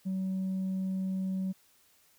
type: tone with tanh clipping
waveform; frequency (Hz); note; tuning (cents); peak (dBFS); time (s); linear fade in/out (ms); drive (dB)
triangle; 189.1; F#3; +38; -30; 0.05-1.53; 20; 6
effects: white hiss -65 dBFS RMS until 2.18 s